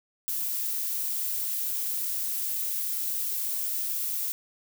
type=noise; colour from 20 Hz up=violet; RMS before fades=-30 dBFS; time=0.28-4.32 s; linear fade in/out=0 ms; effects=none